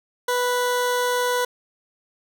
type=tone; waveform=20% pulse; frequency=492.9 Hz; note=B4; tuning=3 cents flat; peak=-15 dBFS; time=0.28-1.45 s; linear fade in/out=5 ms; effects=none